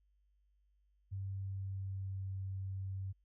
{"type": "tone with pitch glide", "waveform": "sine", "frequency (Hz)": [97.1, 95.98], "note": ["G2", "G2"], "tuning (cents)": [-16, -36], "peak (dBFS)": -38, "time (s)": [1.11, 3.13], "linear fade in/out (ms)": 20, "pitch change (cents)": -20, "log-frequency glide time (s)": [1.36, 2.3], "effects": ["added 50 Hz sine -70 dBFS peak until 3.24 s"]}